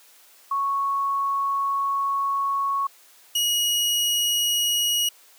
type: tone pair in turn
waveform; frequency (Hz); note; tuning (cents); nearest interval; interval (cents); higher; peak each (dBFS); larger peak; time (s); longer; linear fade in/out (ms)
sine / sawtooth; 1107 / 2898; C#6 / F#7; -3 / -37; octave + perfect fourth; 1666; second; -21 / -17; second; 0.51-2.87 / 3.35-5.09; first; 5
effects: white hiss -53 dBFS RMS until 5.38 s + high-pass 400 Hz 12 dB/octave